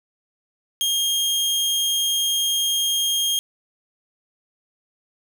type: tone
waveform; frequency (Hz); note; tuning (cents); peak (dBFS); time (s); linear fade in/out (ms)
sawtooth; 3230; G#7; -49; -16; 0.81-3.39; 0
effects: none